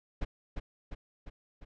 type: noise with echo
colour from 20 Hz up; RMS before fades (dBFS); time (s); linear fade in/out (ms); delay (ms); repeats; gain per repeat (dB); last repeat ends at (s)
brown; -32; 0.21-0.25; 10; 350; 4; -4; 1.65
effects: low-pass 4000 Hz 12 dB/octave